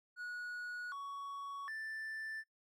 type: tone with pitch steps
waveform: triangle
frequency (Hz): 1459 / 1119 / 1767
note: F#6 / C#6 / A6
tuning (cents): -25 / +16 / +7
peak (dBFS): -40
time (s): 0.16-2.44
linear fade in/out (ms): 50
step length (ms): 760
effects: noise-tail reverb RT60 0.1 s tail -17 dB re dry